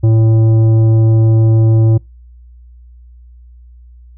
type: tone with tanh clipping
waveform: sine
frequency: 111.7 Hz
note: A2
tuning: 27 cents sharp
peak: -8 dBFS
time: 0.03-1.98 s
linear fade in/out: 10 ms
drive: 10 dB
effects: noise-tail reverb RT60 0.2 s tail -25 dB re dry + added 60 Hz sine -36 dBFS peak until 4.17 s